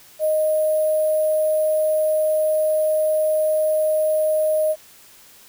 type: tone with sample-and-hold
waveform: sine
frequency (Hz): 620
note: D#5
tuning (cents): -6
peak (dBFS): -16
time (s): 0.19-4.76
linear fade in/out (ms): 50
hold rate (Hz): 11025
effects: white hiss -48 dBFS RMS until 5.48 s